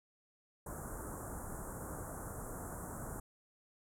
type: band-stop noise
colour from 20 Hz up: pink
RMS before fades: -44 dBFS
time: 0.66-3.2 s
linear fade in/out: 5 ms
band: 1500 to 7400 Hz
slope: 48 dB/octave
effects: low-pass 12000 Hz 12 dB/octave